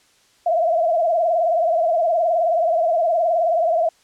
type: tone with vibrato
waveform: sine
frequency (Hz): 670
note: E5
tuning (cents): +28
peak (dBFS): -15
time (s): 0.46-3.89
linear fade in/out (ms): 5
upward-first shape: triangle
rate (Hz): 19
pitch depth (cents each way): 120
effects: white hiss -57 dBFS RMS until 4.03 s + low-pass 8000 Hz 12 dB/octave